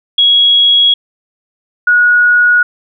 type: tone pair in turn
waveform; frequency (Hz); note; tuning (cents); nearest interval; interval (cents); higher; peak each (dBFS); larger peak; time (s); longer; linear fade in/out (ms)
sine; 3322 / 1454.4; G#7 / F#6; 0 / -30; octave + major second; 1430; first; -5; neither; 0.18-0.94 / 1.87-2.63; neither; 5
effects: none